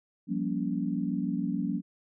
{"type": "chord", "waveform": "sine", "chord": "G half-diminished seventh", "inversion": "third", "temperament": "just", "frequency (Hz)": [176.4, 196, 235.2, 282.2], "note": ["F3", "G3", "Bb3", "Db4"], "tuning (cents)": [18, 0, 16, 31], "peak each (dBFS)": -33, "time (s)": [0.27, 1.82], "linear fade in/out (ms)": 50, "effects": []}